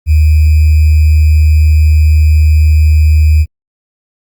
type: tone with sample-and-hold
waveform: sine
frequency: 77 Hz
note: D#2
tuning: 17 cents flat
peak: -3 dBFS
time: 0.06-3.46 s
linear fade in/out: 50 ms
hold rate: 2450 Hz
effects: Opus 32 kbps